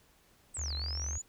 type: linear two-way sweep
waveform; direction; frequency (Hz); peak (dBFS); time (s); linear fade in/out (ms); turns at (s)
sine; down then up; 8360 to 3951 to 7040; -37; 0.54-1.22; 10; 0.74
type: click train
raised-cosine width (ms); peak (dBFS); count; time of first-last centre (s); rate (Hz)
0.5; -33; 27; 0.57-1.154; 44.5
type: tone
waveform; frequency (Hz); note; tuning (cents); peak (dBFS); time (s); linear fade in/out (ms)
sine; 73.6; D2; +4; -35; 0.58-1.18; 5
effects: pink hiss -65 dBFS RMS until 1.28 s